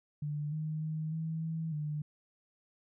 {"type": "tone with pitch steps", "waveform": "sine", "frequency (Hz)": [148.2, 155.3, 156.6, 160.8, 161.7, 150.1], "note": ["D3", "D#3", "D#3", "E3", "E3", "D3"], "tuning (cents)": [16, -3, 11, -43, -33, 38], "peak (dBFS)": -33, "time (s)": [0.22, 2.02], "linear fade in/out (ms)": 5, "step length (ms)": 300, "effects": []}